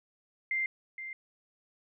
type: tone pair in turn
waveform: sine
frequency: 2093 / 2093 Hz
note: C7 / C7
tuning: 0 / 0 cents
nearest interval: unison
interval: 0 cents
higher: neither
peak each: -28 / -38 dBFS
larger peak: first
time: 0.51-0.66 / 0.98-1.13 s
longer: neither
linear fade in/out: 2 ms
effects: none